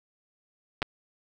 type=clicks; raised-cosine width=0.3 ms; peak=-12 dBFS; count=2; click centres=0.82 / 0.827 s; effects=none